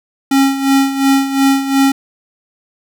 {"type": "tone with tremolo", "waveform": "square", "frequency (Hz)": 272.4, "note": "C#4", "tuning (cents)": -30, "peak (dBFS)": -8, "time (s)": [0.31, 1.92], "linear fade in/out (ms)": 5, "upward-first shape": "sine", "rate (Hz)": 2.8, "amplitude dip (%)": 70, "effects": []}